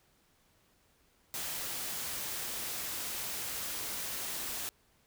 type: noise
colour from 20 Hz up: white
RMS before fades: -38 dBFS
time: 1.34-4.69 s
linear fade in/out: 0 ms
effects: pink hiss -69 dBFS RMS until 5.06 s

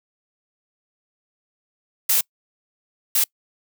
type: noise bursts at uneven times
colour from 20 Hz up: blue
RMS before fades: -18 dBFS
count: 2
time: 2.09-2.21 / 3.15-3.24 s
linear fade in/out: 5 ms
effects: noise-tail reverb RT60 0.1 s tail -26 dB re dry

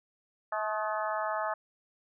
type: harmonic tone with a mistuned harmonic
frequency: 215.2 Hz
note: A3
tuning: 38 cents flat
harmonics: 3 / 4 / 5 / 6 / 7 / 8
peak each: -34 / -35 / -38 / -36 / -42 / -41 dBFS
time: 0.52-1.54 s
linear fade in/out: 5 ms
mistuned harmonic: 6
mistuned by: -37 cents
effects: none

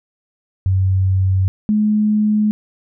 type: tone pair in turn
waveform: sine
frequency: 94.7 / 212 Hz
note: F#2 / G#3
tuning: +41 / +36 cents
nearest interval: octave + major second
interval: 1395 cents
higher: second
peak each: -12 dBFS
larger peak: neither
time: 0.66-1.48 / 1.69-2.51 s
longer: neither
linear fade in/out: 0 ms
effects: none

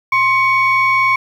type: tone pair together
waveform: sine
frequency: 1056.7 / 2239 Hz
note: C6 / C#7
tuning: +17 / +17 cents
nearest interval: octave + minor second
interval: 1300 cents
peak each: -12 dBFS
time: 0.12-1.16 s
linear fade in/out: 5 ms
effects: tanh soft clip ceiling -6 dBFS + 7-bit

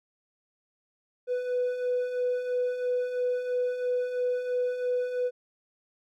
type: beating tone pair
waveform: triangle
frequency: 493.9 / 496.9 Hz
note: B4 / B4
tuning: 0 / +11 cents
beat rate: 3 Hz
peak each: -31 / -24 dBFS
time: 1.27-5.31 s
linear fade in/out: 50 ms
effects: tanh soft clip ceiling -20 dBFS

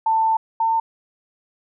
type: tone pair in turn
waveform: sine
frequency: 890 / 901.9 Hz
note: A5 / A5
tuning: +20 / +43 cents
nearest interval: unison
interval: 23 cents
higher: second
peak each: -15 / -16 dBFS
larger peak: first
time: 0.06-0.37 / 0.6-0.8 s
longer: first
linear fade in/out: 5 ms
effects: none

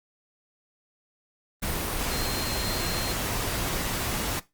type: tone in noise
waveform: sine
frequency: 4186 Hz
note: C8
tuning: in tune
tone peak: -34 dBFS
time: 2.11-3.13 s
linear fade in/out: 10 ms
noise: pink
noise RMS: -29 dBFS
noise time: 1.62-4.4 s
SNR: -8 dB
effects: noise-tail reverb RT60 0.2 s tail -17 dB re dry + Opus 32 kbps

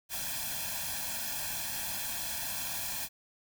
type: noise with comb filter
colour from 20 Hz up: white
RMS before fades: -36 dBFS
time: 0.09-3.09 s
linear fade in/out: 50 ms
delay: 1.2 ms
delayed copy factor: +1
effects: none

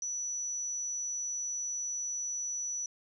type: tone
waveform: sine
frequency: 5920 Hz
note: F#8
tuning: in tune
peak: -33 dBFS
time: 0.02-2.86 s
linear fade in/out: 2 ms
effects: 12-bit

